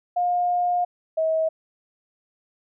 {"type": "tone pair in turn", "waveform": "sine", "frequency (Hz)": [711, 640], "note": ["F5", "D#5"], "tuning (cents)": [31, 49], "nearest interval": "major second", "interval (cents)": 182, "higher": "first", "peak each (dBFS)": -19, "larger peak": "neither", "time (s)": [[0.16, 0.85], [1.17, 1.49]], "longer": "first", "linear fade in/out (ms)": 10, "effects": []}